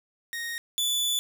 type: tone pair in turn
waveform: sawtooth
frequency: 1864.7 / 3472 Hz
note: A#6 / A7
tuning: 0 / -24 cents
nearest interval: major seventh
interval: 1076 cents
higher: second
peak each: -28 / -21 dBFS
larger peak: second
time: 0.33-0.58 / 0.78-1.19 s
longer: second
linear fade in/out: 0 ms
effects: 8-bit